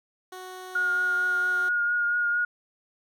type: tone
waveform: 15% pulse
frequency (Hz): 370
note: F#4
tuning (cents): 0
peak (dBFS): -32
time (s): 0.32-1.69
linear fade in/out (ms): 5
type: tone with vibrato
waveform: sine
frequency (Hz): 1431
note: F6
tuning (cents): +42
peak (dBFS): -22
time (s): 0.75-2.45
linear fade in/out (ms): 5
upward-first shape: triangle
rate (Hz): 4.4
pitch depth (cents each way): 22
effects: none